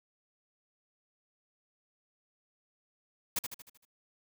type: noise with echo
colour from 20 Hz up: white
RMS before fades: -31 dBFS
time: 3.36-3.39 s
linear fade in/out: 5 ms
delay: 77 ms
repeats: 6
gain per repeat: -6 dB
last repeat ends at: 3.852 s
effects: none